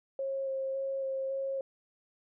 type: tone with vibrato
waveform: sine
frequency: 538 Hz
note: C5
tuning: 48 cents sharp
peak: -31 dBFS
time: 0.19-1.61 s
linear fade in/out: 2 ms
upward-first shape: square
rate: 1.8 Hz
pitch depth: 11 cents each way
effects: none